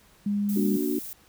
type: tone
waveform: sine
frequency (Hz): 204.1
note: G#3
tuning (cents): -30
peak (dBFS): -23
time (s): 0.26-0.77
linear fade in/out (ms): 5
type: noise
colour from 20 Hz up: violet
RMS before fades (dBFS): -38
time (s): 0.49-1.13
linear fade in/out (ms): 0
type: chord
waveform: sine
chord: Bb augmented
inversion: none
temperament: equal with one note detuned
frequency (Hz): 237.2 / 293.7 / 370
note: Bb3 / D4 / F#4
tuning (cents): +30 / 0 / 0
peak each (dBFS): -30 / -27 / -29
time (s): 0.56-0.99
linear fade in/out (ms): 5
effects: pink hiss -58 dBFS RMS until 1.28 s